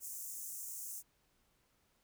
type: high-pass noise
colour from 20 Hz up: pink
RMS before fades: -45 dBFS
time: 0-1.03 s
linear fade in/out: 50 ms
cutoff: 6400 Hz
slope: 48 dB/octave
effects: pink hiss -75 dBFS RMS until 2.03 s